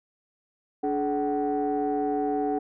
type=tone cluster; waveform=sine; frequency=289.8 / 427 / 751 Hz; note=D4 / G#4 / F#5; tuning=-23 / +48 / +26 cents; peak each=-27 dBFS; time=0.83-2.59 s; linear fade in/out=10 ms; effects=tanh soft clip ceiling -18 dBFS